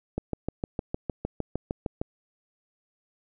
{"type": "click train", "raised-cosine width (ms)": 2, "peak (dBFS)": -15, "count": 13, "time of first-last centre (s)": [0.18, 2.015], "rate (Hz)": 6.54, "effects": []}